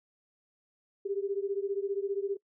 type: beating tone pair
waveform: sine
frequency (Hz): 392 / 407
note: G4 / G#4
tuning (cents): 0 / -35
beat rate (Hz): 15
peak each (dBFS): -32 / -34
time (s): 1.05-2.37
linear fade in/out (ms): 10
effects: noise-tail reverb RT60 0.1 s tail -23 dB re dry